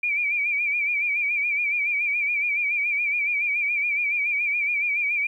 sine tone with vibrato, 2349 Hz, D7, in tune, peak -21 dBFS, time 0.03-5.27 s, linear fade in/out 5 ms, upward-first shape sine, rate 7.1 Hz, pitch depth 71 cents each way, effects 10-bit

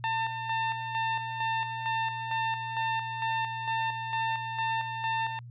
sawtooth tone with tremolo, 898 Hz, A5, 35 cents sharp, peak -23 dBFS, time 0.04-5.39 s, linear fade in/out 0 ms, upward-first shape square, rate 2.2 Hz, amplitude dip 50%, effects added 120 Hz sine -42 dBFS peak until 5.5 s + resampled to 8000 Hz

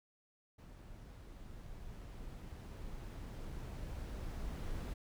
brown noise with level ramp, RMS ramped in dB -53 to -41 dBFS, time 0.58-4.94 s, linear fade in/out 10 ms, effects none

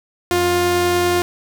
sawtooth tone pair together, 90.73 / 353 Hz, F#2 / F4, -33 / +19 cents, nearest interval 2 octaves, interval 2352 cents, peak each -22 / -11 dBFS, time 0.31-1.22 s, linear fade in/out 0 ms, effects 7-bit

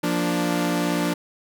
sawtooth chord, Bb major, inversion second, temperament equal, 174.61 / 233.1 / 293.7 Hz, F3 / Bb3 / D4, 0 / 0 / 0 cents, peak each -21 / -25 / -20 dBFS, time 0.03-1.14 s, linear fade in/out 10 ms, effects none

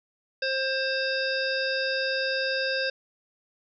harmonic tone with a mistuned harmonic, 530 Hz, C5, 22 cents sharp, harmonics 1 / 3 / 5 / 7 / 9 / 10, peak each -29 / -29 / -35 / -36 / -33 / -39 dBFS, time 0.42-2.9 s, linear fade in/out 5 ms, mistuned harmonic 9, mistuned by +22 cents, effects none

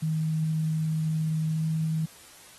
sine tone with pitch glide, 157.8 to 159.08 Hz, D#3 to D#3, +25 to +39 cents, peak -24 dBFS, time 0.02-2.06 s, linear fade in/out 10 ms, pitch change +14 cents, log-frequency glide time 1.48-1.64 s, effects white hiss -51 dBFS RMS until 2.58 s + AAC 32 kbps

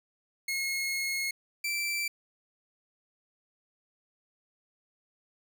sawtooth tone pair in turn, 2165 / 2338 Hz, C#7 / D7, -41 / -8 cents, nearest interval minor second, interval 133 cents, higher second, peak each -26 dBFS, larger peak neither, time 0.48-1.31 / 1.64-2.08 s, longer first, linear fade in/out 5 ms, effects none

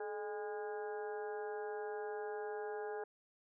harmonic tone with a mistuned harmonic, 204.6 Hz, G#3, 26 cents flat, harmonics 2 / 3 / 4 / 5 / 6 / 7 / 8, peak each -41 / -52 / -46 / -59 / -62 / -55 / -53 dBFS, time 0-3.04 s, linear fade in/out 5 ms, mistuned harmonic 2, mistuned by +71 cents, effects none

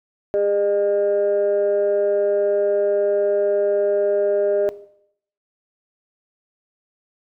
sine tone pair together, 405.6 / 607 Hz, G#4 / D#5, -41 / -43 cents, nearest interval perfect fifth, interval 698 cents, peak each -18 dBFS, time 0.34-4.69 s, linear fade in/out 0 ms, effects noise-tail reverb RT60 0.7 s tail -18 dB re dry + tanh soft clip ceiling -11 dBFS

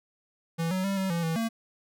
square tone with pitch steps, 165.5 / 186.7 / 196.3 / 191 / 169.3 / 163.1 / 227.2 Hz, E3 / F#3 / G3 / G3 / E3 / E3 / A#3, +7 / +16 / +3 / -45 / +46 / -18 / -44 cents, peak -27 dBFS, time 0.58-1.49 s, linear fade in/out 20 ms, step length 130 ms, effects none

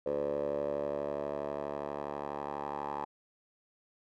10% pulse tone with band-pass filter sweep, 72.2 Hz, D2, 29 cents flat, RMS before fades -36 dBFS, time 0.06-3.05 s, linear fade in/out 5 ms, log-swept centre 530 to 830 Hz, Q 7.5, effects none

